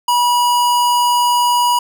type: tone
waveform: square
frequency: 970 Hz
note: B5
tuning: 31 cents flat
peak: -12 dBFS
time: 0.08-1.79 s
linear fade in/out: 5 ms
effects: none